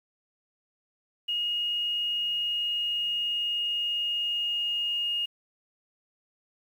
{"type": "tone with pitch glide", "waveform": "sine", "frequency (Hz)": [2868, 2850], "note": ["F7", "F7"], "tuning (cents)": [45, 34], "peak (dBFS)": -26, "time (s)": [1.28, 5.26], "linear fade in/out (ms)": 10, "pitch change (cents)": -11, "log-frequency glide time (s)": [1.95, 5.06], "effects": ["9-bit"]}